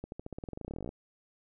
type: accelerating click train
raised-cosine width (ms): 2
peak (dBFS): -26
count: 23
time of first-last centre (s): 0.04-0.891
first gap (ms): 81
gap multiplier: 0.92
effects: none